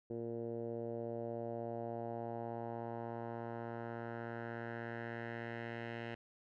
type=tone with low-pass filter sweep; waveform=10% pulse; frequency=116.54 Hz; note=A#2; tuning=in tune; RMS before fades=-43 dBFS; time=0.1-6.15 s; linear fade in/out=5 ms; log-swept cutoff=420 to 2400 Hz; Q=2.5; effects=none